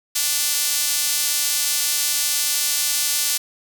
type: tone with high-pass filter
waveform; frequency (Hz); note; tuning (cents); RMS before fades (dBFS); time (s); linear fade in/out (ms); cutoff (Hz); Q
sawtooth; 293.7; D4; 0; -21; 0.15-3.38; 10; 5500; 0.68
effects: none